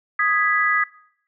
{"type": "chord", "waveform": "sine", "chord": "G# minor", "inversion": "second", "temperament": "equal", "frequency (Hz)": [1244.5, 1661.2, 1975.5], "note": ["D#6", "G#6", "B6"], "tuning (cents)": [0, 0, 0], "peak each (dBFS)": -21, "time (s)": [0.19, 0.84], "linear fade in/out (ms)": 5, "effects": ["noise-tail reverb RT60 0.7 s tail -21 dB re dry"]}